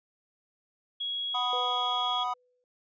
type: tone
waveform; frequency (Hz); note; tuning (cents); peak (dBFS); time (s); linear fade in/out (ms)
sine; 3322; G#7; 0; -30; 1-2.24; 10
type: chord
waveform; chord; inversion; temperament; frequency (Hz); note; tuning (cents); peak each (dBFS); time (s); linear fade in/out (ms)
triangle; B major; second; equal; 740 / 987.8 / 1244.5; F#5 / B5 / D#6; 0 / 0 / 0; -31; 1.34-2.34; 10
type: tone with exponential decay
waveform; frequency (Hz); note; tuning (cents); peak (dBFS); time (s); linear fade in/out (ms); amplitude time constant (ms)
sine; 497; B4; +11; -33; 1.53-2.64; 1; 240
effects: resampled to 16000 Hz